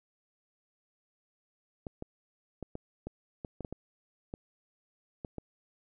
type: clicks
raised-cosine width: 2 ms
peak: -25 dBFS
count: 12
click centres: 1.868 / 2.024 / 2.627 / 2.754 / 3.07 / 3.448 / 3.607 / 3.648 / 3.726 / 4.339 / 5.248 / 5.383 s
effects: none